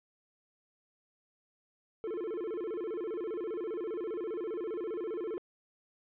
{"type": "tone with vibrato", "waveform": "triangle", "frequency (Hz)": 393.9, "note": "G4", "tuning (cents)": 8, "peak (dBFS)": -32, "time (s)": [2.04, 5.38], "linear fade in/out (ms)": 0, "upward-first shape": "square", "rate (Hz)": 15, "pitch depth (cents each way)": 210, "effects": ["resampled to 8000 Hz", "12-bit"]}